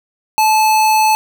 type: tone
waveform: square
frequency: 868 Hz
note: A5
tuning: 24 cents flat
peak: -10 dBFS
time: 0.38-1.15 s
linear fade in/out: 0 ms
effects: none